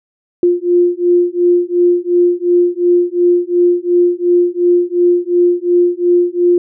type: beating tone pair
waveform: sine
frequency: 350.5 / 353.3 Hz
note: F4 / F4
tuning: +6 / +20 cents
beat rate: 2.8 Hz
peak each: -12 dBFS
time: 0.43-6.58 s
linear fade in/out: 2 ms
effects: none